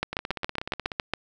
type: two click trains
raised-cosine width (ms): 0.3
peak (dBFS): -9 / -16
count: 9 / 14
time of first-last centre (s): 0.03-1.137 / 0.13-0.918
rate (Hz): 7.23 / 16.5
effects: none

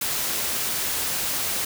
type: noise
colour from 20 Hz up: white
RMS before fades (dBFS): -26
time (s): 0.01-1.65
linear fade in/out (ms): 5
effects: none

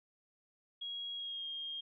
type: tone with pitch glide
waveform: sine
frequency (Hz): 3300 to 3228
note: G#7 to G#7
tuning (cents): -12 to -50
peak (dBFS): -39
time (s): 0.81-1.81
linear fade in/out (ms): 10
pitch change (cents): -38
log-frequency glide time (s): 1.16-1.46
effects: none

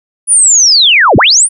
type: linear two-way sweep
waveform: sine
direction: down then up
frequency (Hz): 9890 to 58.27 to 9890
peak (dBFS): -3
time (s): 0.27-1.49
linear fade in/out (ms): 50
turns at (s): 1.17
effects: none

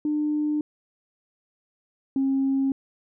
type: tone pair in turn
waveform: sine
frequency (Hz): 300 / 270.1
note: D4 / C#4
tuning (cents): +37 / -45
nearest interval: major second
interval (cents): 182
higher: first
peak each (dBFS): -21 / -19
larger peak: second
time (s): 0.05-0.61 / 2.16-2.72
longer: neither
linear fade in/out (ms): 2
effects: tanh soft clip ceiling -16 dBFS

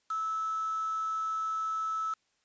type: tone with quantisation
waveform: sine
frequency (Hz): 1307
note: E6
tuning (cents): -15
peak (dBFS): -30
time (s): 0.1-2.14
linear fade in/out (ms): 5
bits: 7
effects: white hiss -74 dBFS RMS until 2.44 s + resampled to 16000 Hz

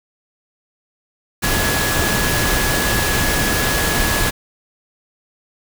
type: tone in noise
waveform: sine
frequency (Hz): 1686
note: G#6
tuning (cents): +26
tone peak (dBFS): -23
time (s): 1.42-4.31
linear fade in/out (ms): 20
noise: pink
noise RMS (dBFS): -18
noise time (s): 1.42-4.31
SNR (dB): -8
effects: none

